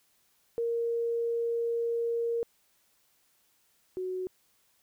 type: tone pair in turn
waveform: sine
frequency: 466.2 / 370 Hz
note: A#4 / F#4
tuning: 0 / 0 cents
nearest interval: major third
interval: 400 cents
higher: first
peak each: -27 / -31 dBFS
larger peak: first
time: 0.58-2.43 / 3.97-4.27 s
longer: first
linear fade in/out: 0 ms
effects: white hiss -69 dBFS RMS until 4.82 s